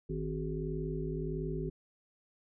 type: harmonic tone with a mistuned harmonic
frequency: 51.91 Hz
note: G#1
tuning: in tune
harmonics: 1 / 3 / 5 / 7 / 8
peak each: -40 / -37 / -43 / -39 / -43 dBFS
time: 0.09-1.7 s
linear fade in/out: 10 ms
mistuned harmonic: 7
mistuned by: +49 cents
effects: none